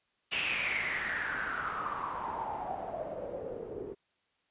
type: noise with low-pass filter sweep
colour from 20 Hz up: white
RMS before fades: -36 dBFS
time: 0.31-3.95 s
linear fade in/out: 20 ms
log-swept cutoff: 2800 to 390 Hz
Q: 7
effects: white hiss -75 dBFS RMS until 4.5 s + resampled to 8000 Hz